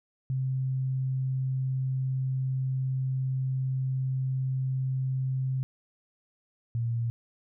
sine tone pair in turn, 131.3 / 116.98 Hz, C3 / A#2, +6 / +7 cents, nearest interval major second, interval 199 cents, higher first, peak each -26 dBFS, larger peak neither, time 0.3-5.63 / 6.75-7.1 s, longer first, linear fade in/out 0 ms, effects none

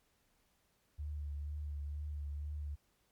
sine tone with vibrato, 73.42 Hz, D2, in tune, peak -38 dBFS, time 0.98-2.76 s, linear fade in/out 20 ms, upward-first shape triangle, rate 2.1 Hz, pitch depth 36 cents each way, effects pink hiss -75 dBFS RMS until 3.11 s + MP3 96 kbps

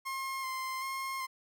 30% pulse tone with vibrato, 1058 Hz, C6, 19 cents sharp, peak -32 dBFS, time 0.05-1.27 s, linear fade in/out 20 ms, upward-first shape square, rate 1.3 Hz, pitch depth 19 cents each way, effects none

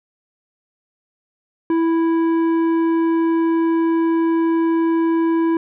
sine tone with tanh clipping, 329.6 Hz, E4, in tune, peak -16 dBFS, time 1.7-5.57 s, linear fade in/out 2 ms, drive 10 dB, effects none

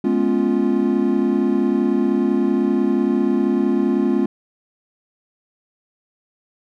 triangle chord, C# dominant seventh, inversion second, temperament equal with one note detuned, 211.3 / 246.9 / 277.2 / 349.2 Hz, G#3 / B3 / C#4 / E#4, +30 / 0 / 0 / 0 cents, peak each -19 dBFS, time 0.04-4.26 s, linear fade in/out 5 ms, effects none

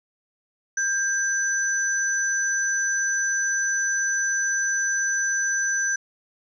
sine tone pair together, 1590 / 6003 Hz, G6 / F#8, +24 / +24 cents, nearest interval octave + major seventh, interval 2300 cents, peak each -23 / -25 dBFS, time 0.77-5.96 s, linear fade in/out 5 ms, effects none

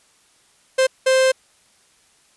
45% pulse tone bursts at uneven times, 523.3 Hz, C5, in tune, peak -13 dBFS, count 2, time 0.78-0.87 / 1.06-1.32 s, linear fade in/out 10 ms, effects white hiss -57 dBFS RMS until 2.36 s + resampled to 24000 Hz

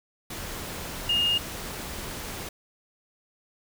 sine tone in noise, 2839 Hz, F7, 28 cents sharp, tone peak -21 dBFS, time 1.09-1.38 s, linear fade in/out 5 ms, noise pink, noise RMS -36 dBFS, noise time 0.3-2.49 s, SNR +12 dB, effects none

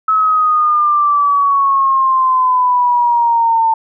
sine exponential sweep, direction down, 1295 to 894 Hz, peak -9 dBFS, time 0.08-3.74 s, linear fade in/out 5 ms, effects none

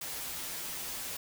white noise with comb filter, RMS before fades -39 dBFS, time 0.01-1.17 s, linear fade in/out 5 ms, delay 9.5 ms, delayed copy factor -0.55, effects none

